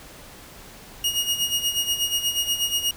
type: tone with tremolo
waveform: sawtooth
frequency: 2870 Hz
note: F7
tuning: 47 cents sharp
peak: -16 dBFS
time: 1.04-2.91 s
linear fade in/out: 2 ms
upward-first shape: sine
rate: 8.3 Hz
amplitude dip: 70%
effects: pink hiss -44 dBFS RMS until 2.96 s